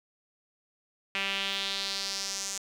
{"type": "tone with band-pass filter sweep", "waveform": "sawtooth", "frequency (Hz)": 196, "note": "G3", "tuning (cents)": 0, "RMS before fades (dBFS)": -33, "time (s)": [1.15, 2.58], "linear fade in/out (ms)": 0, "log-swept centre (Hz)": [2600, 6800], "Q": 3, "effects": ["9-bit"]}